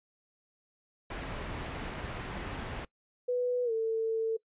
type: low-pass noise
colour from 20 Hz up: pink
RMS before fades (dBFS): -39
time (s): 1.1-2.85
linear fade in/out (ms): 5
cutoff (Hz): 2700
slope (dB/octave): 12
type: tone with pitch glide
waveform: sine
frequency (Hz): 493.9 to 447.7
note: B4 to A4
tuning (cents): 0 to +30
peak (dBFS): -27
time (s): 3.28-4.37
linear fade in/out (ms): 10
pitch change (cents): -170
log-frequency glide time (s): 3.64-3.72
effects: noise-tail reverb RT60 0.1 s tail -22 dB re dry + resampled to 8000 Hz